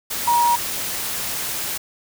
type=tone in noise; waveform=sine; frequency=951 Hz; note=A#5; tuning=34 cents sharp; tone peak=-14 dBFS; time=0.27-0.56 s; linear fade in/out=10 ms; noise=white; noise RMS=-26 dBFS; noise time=0.1-1.78 s; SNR=+9 dB; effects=none